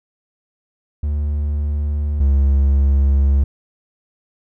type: tone pair in turn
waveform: triangle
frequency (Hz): 73.42 / 69.16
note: D2 / C#2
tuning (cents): 0 / -3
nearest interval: minor second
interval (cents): 103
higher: first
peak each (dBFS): -15 / -9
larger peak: second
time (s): 1.03-2.2 / 2.2-3.44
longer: second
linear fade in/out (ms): 5
effects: none